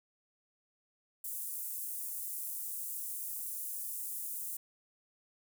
pink high-pass noise, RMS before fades -40 dBFS, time 1.24-4.57 s, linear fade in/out 5 ms, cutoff 9500 Hz, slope 24 dB/octave, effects none

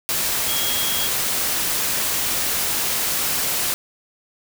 sine tone in noise, 3281 Hz, G#7, 22 cents flat, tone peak -26 dBFS, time 0.48-1.07 s, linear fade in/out 0 ms, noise white, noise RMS -22 dBFS, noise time 0.09-3.74 s, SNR -7 dB, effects none

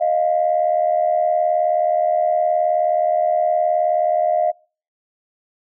sine tone pair together, 622.9 / 702 Hz, D#5 / F5, +2 / +9 cents, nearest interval major second, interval 207 cents, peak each -17 dBFS, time 0-4.52 s, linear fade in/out 20 ms, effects noise-tail reverb RT60 0.4 s tail -26 dB re dry + tanh soft clip ceiling -7 dBFS

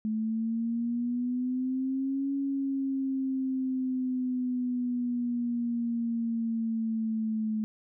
sine exponential two-way sweep, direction up then down, 215.9 to 277.2 to 215.9 Hz, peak -27 dBFS, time 0.05-7.64 s, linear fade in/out 0 ms, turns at 2.33 s, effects none

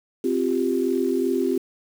sine chord, C suspended fourth, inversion none, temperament equal, 261.6 / 349.2 / 392 Hz, C4 / F4 / G4, 0 / 0 / 0 cents, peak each -24 dBFS, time 0.24-1.58 s, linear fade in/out 5 ms, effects 7-bit

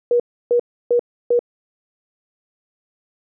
sine tone bursts, 481 Hz, B4, 46 cents flat, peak -12 dBFS, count 4, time 0.11-1.392 s, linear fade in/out 2 ms, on 88 ms, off 310 ms, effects none

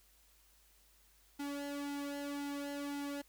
sawtooth tone with flanger, 285 Hz, C#4, 48 cents sharp, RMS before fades -41 dBFS, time 1.39-3.22 s, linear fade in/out 10 ms, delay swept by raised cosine 1.8 to 2.69 ms, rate 1.9 Hz, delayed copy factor -0.75, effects added 50 Hz sine -69 dBFS peak until 3.28 s + white hiss -68 dBFS RMS until 3.28 s

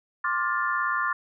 sine chord, D minor seventh, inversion third, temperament just, 1057.2 / 1174.7 / 1409.6 / 1762 Hz, C6 / D6 / F6 / A6, +18 / 0 / +16 / +2 cents, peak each -29 dBFS, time 0.24-1.13 s, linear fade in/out 5 ms, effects none

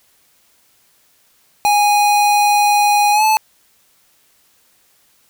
square tone with pitch glide, 826 to 868.6 Hz, G#5 to A5, -10 to -23 cents, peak -11 dBFS, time 1.65-3.37 s, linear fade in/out 0 ms, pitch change +87 cents, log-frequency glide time 3.12-3.24 s, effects white hiss -56 dBFS RMS until 5.29 s

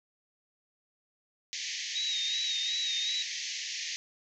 white band-pass noise, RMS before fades -37 dBFS, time 1.53-3.96 s, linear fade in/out 0 ms, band 1800 to 6700 Hz, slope 96 dB/octave
sine tone with vibrato, 3783 Hz, A#7, 25 cents sharp, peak -30 dBFS, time 1.95-3.23 s, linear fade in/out 10 ms, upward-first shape sine, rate 2.7 Hz, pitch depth 59 cents each way
effects none

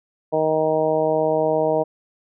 harmonic tone, 156.9 Hz, D#3, 15 cents sharp, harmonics 1 / 2 / 3 / 4 / 5 / 6, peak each -31 / -27 / -21 / -20 / -27 / -29 dBFS, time 0.32-1.84 s, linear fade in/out 20 ms, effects none

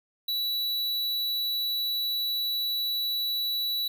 square tone, 3936 Hz, B7, 7 cents flat, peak -27 dBFS, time 0.28-3.88 s, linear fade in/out 5 ms, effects none

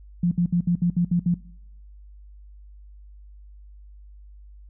sine tone bursts, 174.61 Hz, F3, in tune, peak -17 dBFS, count 8, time 0.23-1.343 s, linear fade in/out 5 ms, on 84 ms, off 63 ms, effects noise-tail reverb RT60 0.7 s tail -21 dB re dry + added 50 Hz sine -43 dBFS peak until 4.69 s

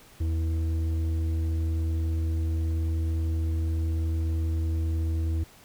sine tone pair together, 80.9 / 323.6 Hz, E2 / E4, -32 / -32 cents, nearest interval 2 octaves, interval 2400 cents, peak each -22 / -34 dBFS, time 0.2-5.44 s, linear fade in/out 10 ms, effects tanh soft clip ceiling -22 dBFS + pink hiss -53 dBFS RMS until 5.64 s

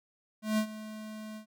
square tone with ADSR envelope, 215.8 Hz, A3, 33 cents flat, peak -25 dBFS, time 0.42-1.46 s, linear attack 160 ms, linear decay 81 ms, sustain -16 dB, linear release 97 ms, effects none

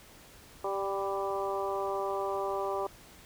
harmonic tone with a mistuned harmonic, 196 Hz, G3, in tune, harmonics 2 / 3 / 4 / 5 / 6, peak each -34 / -36 / -37 / -38 / -39 dBFS, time 0.64-2.87 s, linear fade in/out 5 ms, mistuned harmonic 5, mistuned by +18 cents, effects pink hiss -54 dBFS RMS until 3.25 s

